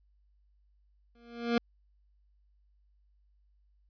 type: tone with exponential growth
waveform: 25% pulse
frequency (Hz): 235.5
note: A#3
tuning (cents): +18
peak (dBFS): -19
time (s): 1.15-1.58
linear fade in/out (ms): 2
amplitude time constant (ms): 93
effects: added 50 Hz sine -64 dBFS peak until 3.89 s + resampled to 11025 Hz